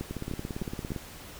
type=two click trains; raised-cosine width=3 ms; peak=-20 / -21 dBFS; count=4 / 16; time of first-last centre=0.01-0.919 / 0.11-0.962 s; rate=3.3 / 17.6 Hz; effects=pink hiss -46 dBFS RMS until 1.39 s